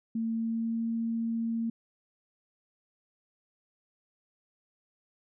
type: tone with pitch glide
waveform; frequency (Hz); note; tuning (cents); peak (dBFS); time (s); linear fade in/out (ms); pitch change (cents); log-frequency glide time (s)
sine; 226.2 to 228.7; A3 to A#3; +48 to -33; -28; 0.15-1.7; 5; +19; 0.29-0.85
effects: none